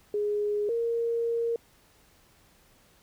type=tone pair in turn; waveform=sine; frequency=415.3 / 464.9 Hz; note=G#4 / A#4; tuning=0 / -5 cents; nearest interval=major second; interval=195 cents; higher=second; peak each=-25 dBFS; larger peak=neither; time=0.14-0.69 / 0.69-1.56 s; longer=second; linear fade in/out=2 ms; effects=pink hiss -61 dBFS RMS until 3.02 s